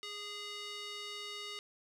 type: tone with band-pass filter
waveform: square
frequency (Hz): 412.4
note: G#4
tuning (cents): -12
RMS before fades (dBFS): -44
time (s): 0.03-1.59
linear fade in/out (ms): 0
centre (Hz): 3600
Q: 1.7
effects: none